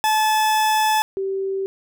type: tone pair in turn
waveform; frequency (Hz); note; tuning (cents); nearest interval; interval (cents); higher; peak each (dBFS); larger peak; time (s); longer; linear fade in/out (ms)
40% pulse / sine; 865 / 387.1; A5 / G4; -30 / -22; octave + major second; 1392; first; -15 / -21; first; 0.04-1.02 / 1.17-1.66; first; 0
effects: none